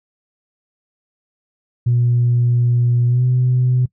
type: tone with pitch glide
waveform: sine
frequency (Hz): 120.8 to 125.93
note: B2 to B2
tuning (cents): -38 to +34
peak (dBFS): -11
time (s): 1.86-3.86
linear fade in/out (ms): 10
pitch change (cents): +72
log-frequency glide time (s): 3.07-3.24
effects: noise-tail reverb RT60 0.1 s tail -21 dB re dry + tanh soft clip ceiling -8 dBFS